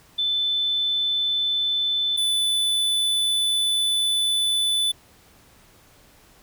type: tone pair in turn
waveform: sine / square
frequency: 3520 / 3492 Hz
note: A7 / A7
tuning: 0 / -14 cents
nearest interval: unison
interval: 14 cents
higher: first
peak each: -20 dBFS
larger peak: neither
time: 0.18-2.17 / 2.17-4.92 s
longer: second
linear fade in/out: 10 ms
effects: pink hiss -54 dBFS RMS until 6.42 s